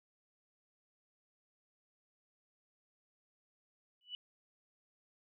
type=tone with exponential growth; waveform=sine; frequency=2960 Hz; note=F#7; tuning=in tune; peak=-37 dBFS; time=4.01-4.15 s; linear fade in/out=1 ms; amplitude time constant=29 ms; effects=none